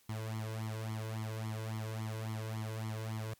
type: tone with flanger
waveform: sawtooth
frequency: 110 Hz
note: A2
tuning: in tune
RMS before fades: -39 dBFS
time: 0.09-3.34 s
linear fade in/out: 5 ms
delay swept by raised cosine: 0.92 to 2.02 ms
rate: 3.6 Hz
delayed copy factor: +0.9
effects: white hiss -68 dBFS RMS until 3.39 s + MP3 96 kbps